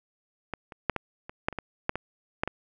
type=clicks; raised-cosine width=0.5 ms; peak=-17 / -27 / -8 / -14 / -24 / -9 / -24 / -17 / -9 / -16 / -10 / -15 dBFS; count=12; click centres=0.537 / 0.722 / 0.897 / 0.963 / 1.295 / 1.485 / 1.527 / 1.587 / 1.894 / 1.956 / 2.435 / 2.476 s; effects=none